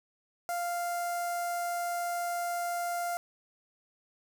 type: tone with notch filter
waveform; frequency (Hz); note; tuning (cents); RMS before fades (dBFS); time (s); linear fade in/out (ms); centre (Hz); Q
sawtooth; 697; F5; -4; -33; 0.49-3.17; 0; 3200; 0.55
effects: none